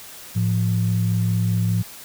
sine tone pair together, 108.76 / 173.7 Hz, A2 / F3, -20 / -9 cents, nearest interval minor sixth, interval 811 cents, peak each -18 / -22 dBFS, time 0.35-1.83 s, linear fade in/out 20 ms, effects tanh soft clip ceiling -10 dBFS + white hiss -40 dBFS RMS until 2.04 s

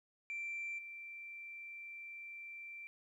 sine tone with level steps, 2349 Hz, D7, in tune, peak -38 / -46 dBFS, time 0.3-2.87 s, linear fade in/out 0 ms, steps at 0.78 s, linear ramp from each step 10 ms, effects tanh soft clip ceiling -36 dBFS + 13-bit

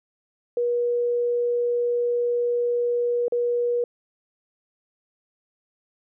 sine tone with dropouts, 480.9 Hz, B4, 46 cents flat, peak -20 dBFS, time 0.57-3.84 s, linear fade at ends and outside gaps 2 ms, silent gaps 3.282-3.322 s, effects none

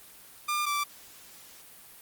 sawtooth tone pair in turn, 1200 / 1168.5 Hz, D6 / D6, +37 / -9 cents, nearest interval unison, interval 46 cents, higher first, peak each -23 dBFS, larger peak neither, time 0.48-0.66 / 0.66-0.84 s, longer neither, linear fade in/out 10 ms, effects white hiss -51 dBFS RMS until 2.01 s + Opus 32 kbps

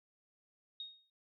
sine tone with exponential decay, 3732 Hz, A#7, 1 cent sharp, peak -39 dBFS, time 0.8-1.1 s, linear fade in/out 2 ms, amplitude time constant 65 ms, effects none

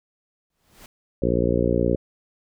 pink noise with exponential growth, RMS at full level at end -42 dBFS, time 0.5-0.86 s, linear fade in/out 2 ms, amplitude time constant 77 ms
harmonic tone, 59.1 Hz, A#1, 24 cents sharp, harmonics 1 / 2 / 3 / 4 / 5 / 6 / 7 / 8 / 9, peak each -27 / -27 / -27 / -27 / -27 / -27 / -27 / -27 / -27 dBFS, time 1.22-1.96 s, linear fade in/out 5 ms
effects none

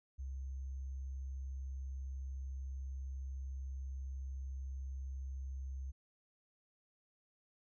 sine tone with sample-and-hold, 66.5 Hz, C2, 29 cents sharp, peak -40 dBFS, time 0.18-5.92 s, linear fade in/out 20 ms, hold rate 6300 Hz, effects resampled to 16000 Hz

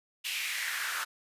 pink noise with high-pass filter sweep, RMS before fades -34 dBFS, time 0.24-1.05 s, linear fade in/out 20 ms, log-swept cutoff 2800 to 1300 Hz, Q 3.5, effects resampled to 32000 Hz

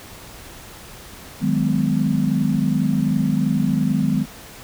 sine chord, G# minor seventh, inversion second, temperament equal with one note detuned, 155.56 / 185 / 207.7 / 251.3 Hz, D#3 / F#3 / G#3 / B3, 0 / 0 / 0 / +30 cents, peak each -22 / -23 / -21 / -22 dBFS, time 1.4-4.26 s, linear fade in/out 50 ms, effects pink hiss -40 dBFS RMS until 4.63 s

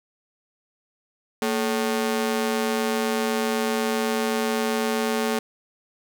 sawtooth ring-modulated tone, 331.9 Hz, E4, 12 cents sharp, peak -15 dBFS, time 1.42-5.39 s, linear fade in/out 2 ms, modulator 102 Hz, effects none

